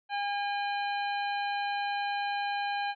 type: harmonic tone with a mistuned harmonic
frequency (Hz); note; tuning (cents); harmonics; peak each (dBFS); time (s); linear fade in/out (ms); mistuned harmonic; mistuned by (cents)
811; G#5; -41; 1 / 2 / 3 / 4 / 5; -30 / -36 / -40 / -42 / -44; 0.09-2.95; 50; 4; -97
effects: MP3 64 kbps